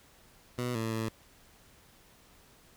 15% pulse tone with pitch steps, 123.1 / 112.5 / 111.6 Hz, B2 / A2 / A2, -5 / +39 / +25 cents, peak -25 dBFS, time 0.58-1.09 s, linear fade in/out 5 ms, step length 170 ms, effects pink hiss -60 dBFS RMS until 2.76 s

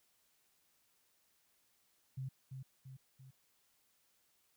sine tone with echo, 132 Hz, C3, 16 cents sharp, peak -39 dBFS, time 2.17-2.29 s, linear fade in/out 10 ms, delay 340 ms, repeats 3, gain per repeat -5 dB, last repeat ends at 3.31 s, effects white hiss -75 dBFS RMS until 4.56 s

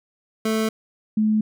25% pulse / sine tone pair in turn, 220 / 215.3 Hz, A3 / A3, 0 / -37 cents, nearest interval unison, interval 37 cents, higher first, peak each -16 dBFS, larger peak neither, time 0.45-0.69 / 1.17-1.41 s, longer neither, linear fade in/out 5 ms, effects none

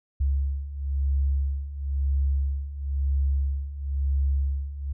sine beating tone pair, 68.4 / 69.39 Hz, C#2 / C#2, -23 / +2 cents, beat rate 0.99 Hz, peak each -28 / -24 dBFS, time 0.2-4.93 s, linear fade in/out 10 ms, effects none

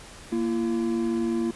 triangle tone pair together, 232.8 / 338.9 Hz, A#3 / E4, -2 / +48 cents, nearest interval perfect fifth, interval 650 cents, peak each -24 dBFS, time 0.32-1.51 s, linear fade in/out 5 ms, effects pink hiss -45 dBFS RMS until 1.55 s + resampled to 24000 Hz

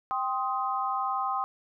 sine chord, C minor, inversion second, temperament just, 784.9 / 1046.5 / 1255.8 Hz, G5 / C6 / Eb6, +2 / 0 / +16 cents, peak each -31 dBFS, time 0.11-1.44 s, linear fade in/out 0 ms, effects none

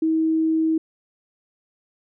sine tone, 320 Hz, D#4, 49 cents sharp, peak -17 dBFS, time 0.02-0.78 s, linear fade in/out 5 ms, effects none

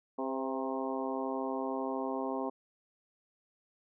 harmonic tone with a mistuned harmonic, 133.1 Hz, C3, 30 cents sharp, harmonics 2 / 3 / 4 / 5 / 6 / 7 / 8, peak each -37 / -39 / -40 / -41 / -42 / -42 / -43 dBFS, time 0.18-2.5 s, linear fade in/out 10 ms, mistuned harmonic 4, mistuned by -37 cents, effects none

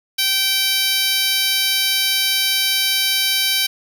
10% pulse tone with high-pass filter, 775 Hz, G5, 20 cents flat, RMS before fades -18 dBFS, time 0.18-3.67 s, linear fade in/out 10 ms, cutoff 3000 Hz, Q 0.8, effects none

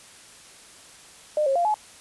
sine tone with pitch steps, 605 / 542 / 694 / 850 Hz, D#5 / C#5 / F5 / G#5, -49 / -39 / -11 / +40 cents, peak -19 dBFS, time 1.37-1.742 s, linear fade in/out 2 ms, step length 93 ms, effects white hiss -48 dBFS RMS until 2 s + resampled to 24000 Hz

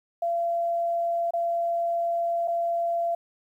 sine tone with dropouts, 682 Hz, F5, 41 cents flat, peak -23 dBFS, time 0.22-3.15 s, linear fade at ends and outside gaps 5 ms, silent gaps 1.308-1.335 / 2.476-2.48 s, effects 10-bit

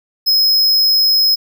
square tone, 5120 Hz, D#8, 49 cents sharp, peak -10 dBFS, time 0.26-1.36 s, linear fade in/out 20 ms, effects none

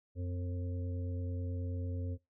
harmonic tone with a mistuned harmonic, 89.4 Hz, F2, 41 cents sharp, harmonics 1 / 3 / 5 / 6, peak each -35 / -45 / -49 / -51 dBFS, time 0.15-2.18 s, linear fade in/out 50 ms, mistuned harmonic 3, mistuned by -60 cents, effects noise-tail reverb RT60 0.2 s tail -19 dB re dry

